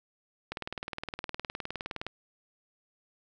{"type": "click train", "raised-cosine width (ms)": 0.3, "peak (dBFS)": -19, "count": 31, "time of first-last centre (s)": [0.52, 2.066], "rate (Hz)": 19.4, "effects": []}